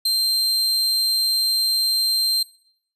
40% pulse tone, 4154 Hz, C8, 13 cents flat, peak -16 dBFS, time 0.05-2.43 s, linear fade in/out 5 ms, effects noise-tail reverb RT60 0.7 s tail -21 dB re dry + resampled to 32000 Hz

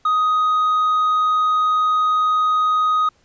triangle tone with tanh clipping, 1251 Hz, D#6, 9 cents sharp, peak -15 dBFS, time 0.05-3.09 s, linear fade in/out 5 ms, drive 7 dB, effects pink hiss -59 dBFS RMS until 3.24 s + resampled to 16000 Hz

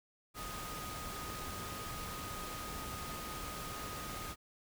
sine tone in noise, 1245 Hz, D#6, 1 cent sharp, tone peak -46 dBFS, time 0.34-4.36 s, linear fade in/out 50 ms, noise pink, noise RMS -44 dBFS, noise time 0.34-4.36 s, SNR -5 dB, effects none

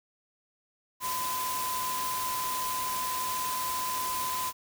sine tone in noise, 1015 Hz, B5, 47 cents sharp, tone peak -31 dBFS, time 1-4.53 s, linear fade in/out 50 ms, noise white, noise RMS -35 dBFS, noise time 1-4.53 s, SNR +1 dB, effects none

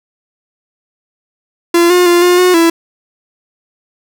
45% pulse tone with pitch steps, 342.7 / 357.9 / 348.2 / 356.2 / 363.2 / 333 Hz, F4 / F4 / F4 / F4 / F#4 / E4, -33 / +42 / -5 / +34 / -32 / +18 cents, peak -6 dBFS, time 1.74-2.7 s, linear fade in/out 5 ms, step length 160 ms, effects none

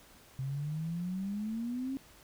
sine exponential sweep, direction up, 130.81 to 273.1 Hz, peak -33 dBFS, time 0.39-1.97 s, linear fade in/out 0 ms, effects pink hiss -58 dBFS RMS until 2.23 s

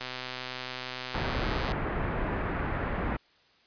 click train, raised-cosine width 0.2 ms, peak -18 dBFS, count 218, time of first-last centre 0.01-1.719 s, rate 127 Hz
pink low-pass noise, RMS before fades -31 dBFS, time 1.14-3.17 s, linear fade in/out 10 ms, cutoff 2000 Hz, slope 24 dB/octave
effects white hiss -63 dBFS RMS until 3.66 s + resampled to 11025 Hz

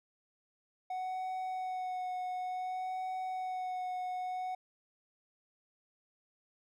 triangle tone with vibrato, 740 Hz, F#5, in tune, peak -33 dBFS, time 0.9-4.55 s, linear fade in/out 5 ms, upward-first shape sine, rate 0.56 Hz, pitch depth 17 cents each way, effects none

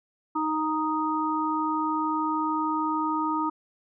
harmonic tone, 311.1 Hz, D#4, in tune, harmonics 1 / 3 / 4, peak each -28 / -28 / -29 dBFS, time 0.35-3.5 s, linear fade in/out 10 ms, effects none

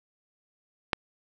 click, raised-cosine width 0.3 ms, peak -7 dBFS, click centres 0.932 s, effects none

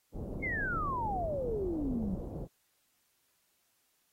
pink low-pass noise, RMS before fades -39 dBFS, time 0.12-2.48 s, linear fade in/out 50 ms, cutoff 580 Hz, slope 24 dB/octave
sine exponential sweep, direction down, 2184 to 178.3 Hz, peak -32 dBFS, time 0.42-2.16 s, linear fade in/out 20 ms
effects white hiss -74 dBFS RMS until 4.12 s + AAC 48 kbps

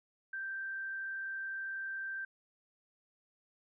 sine tone with frequency modulation, 1568 Hz, G6, in tune, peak -37 dBFS, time 0.33-2.25 s, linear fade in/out 5 ms, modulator 46.3 Hz, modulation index 0.28, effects none

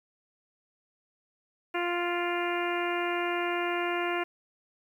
harmonic tone with a mistuned harmonic, 349.2 Hz, F4, in tune, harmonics 1 / 2 / 3 / 4 / 5 / 6 / 7 / 8, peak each -31 / -34 / -36 / -37 / -38 / -39 / -39 / -40 dBFS, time 1.74-4.24 s, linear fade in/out 10 ms, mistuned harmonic 7, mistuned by -26 cents, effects 10-bit

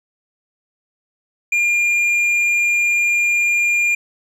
triangle tone with tanh clipping, 2406 Hz, D7, 41 cents sharp, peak -15 dBFS, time 1.52-3.95 s, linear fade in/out 5 ms, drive 10 dB, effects none

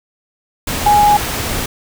sine tone in noise, 830 Hz, G#5, 1 cent flat, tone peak -7 dBFS, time 0.86-1.17 s, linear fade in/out 5 ms, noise pink, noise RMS -20 dBFS, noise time 0.67-1.66 s, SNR +10 dB, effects none

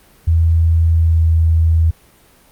sine tone with pitch glide, 82.3 to 81.45 Hz, E2 to E2, -2 to -20 cents, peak -9 dBFS, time 0.27-1.91 s, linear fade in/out 10 ms, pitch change -18 cents, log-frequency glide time 0.89-1.27 s, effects pink hiss -49 dBFS RMS until 2.51 s + Opus 32 kbps

